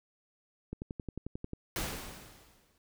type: click train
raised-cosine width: 3 ms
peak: -25 dBFS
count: 10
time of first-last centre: 0.73-1.534 s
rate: 11.2 Hz
type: noise with exponential decay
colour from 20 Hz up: pink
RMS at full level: -33 dBFS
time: 1.76-2.78 s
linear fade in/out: 1 ms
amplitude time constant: 220 ms
effects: none